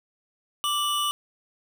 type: tone pair together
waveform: square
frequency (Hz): 1174.7 / 2960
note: D6 / F#7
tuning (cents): 0 / 0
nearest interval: octave + major third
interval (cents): 1600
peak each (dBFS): -27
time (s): 0.64-1.11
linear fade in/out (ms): 0
effects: none